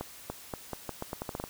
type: accelerating click train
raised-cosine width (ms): 1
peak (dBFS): -20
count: 12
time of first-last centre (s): 0.01-1.44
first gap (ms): 290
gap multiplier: 0.82
effects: white hiss -49 dBFS RMS until 1.49 s